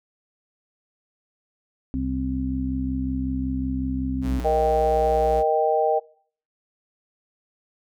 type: harmonic tone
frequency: 65.41 Hz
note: C2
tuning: in tune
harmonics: 1 / 2 / 3 / 4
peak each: -29 / -33 / -35 / -25 dBFS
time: 1.94-4.4 s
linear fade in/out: 0 ms
type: tone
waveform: square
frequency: 61.1 Hz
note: B1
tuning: 18 cents flat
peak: -28 dBFS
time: 4.21-5.44 s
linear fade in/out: 50 ms
type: chord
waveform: sine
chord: Eb major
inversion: second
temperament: equal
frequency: 466.2 / 622.3 / 784 Hz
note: Bb4 / Eb5 / G5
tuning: 0 / 0 / 0 cents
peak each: -22 dBFS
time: 4.44-6 s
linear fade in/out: 20 ms
effects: noise-tail reverb RT60 0.5 s tail -22 dB re dry